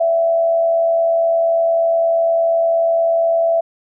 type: tone with frequency modulation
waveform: sine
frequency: 666 Hz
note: E5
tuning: 18 cents sharp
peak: -12 dBFS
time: 0-3.61 s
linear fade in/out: 10 ms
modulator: 88.5 Hz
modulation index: 0.27
effects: none